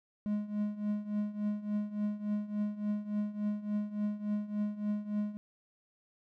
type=tone with tremolo; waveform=triangle; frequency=208.6 Hz; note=G#3; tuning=8 cents sharp; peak=-26 dBFS; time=0.26-5.37 s; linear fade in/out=0 ms; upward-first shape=triangle; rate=3.5 Hz; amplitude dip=85%; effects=none